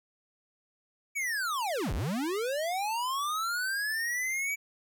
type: linear two-way sweep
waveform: square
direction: down then up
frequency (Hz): 2303 to 34.65 to 2303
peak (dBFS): -30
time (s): 1.15-4.56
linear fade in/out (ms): 20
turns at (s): 1.93
effects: none